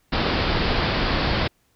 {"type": "low-pass noise", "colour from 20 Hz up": "pink", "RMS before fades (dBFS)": -22, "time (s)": [0.12, 1.48], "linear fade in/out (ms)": 10, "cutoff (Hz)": 5000, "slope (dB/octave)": 96, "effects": ["pink hiss -65 dBFS RMS until 1.75 s"]}